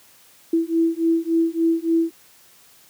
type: beating tone pair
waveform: sine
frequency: 328.4 / 331.9 Hz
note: E4 / E4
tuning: -6 / +12 cents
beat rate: 3.5 Hz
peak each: -20 dBFS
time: 0.53-2.11 s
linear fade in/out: 5 ms
effects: white hiss -52 dBFS RMS until 2.89 s + high-pass 60 Hz 12 dB/octave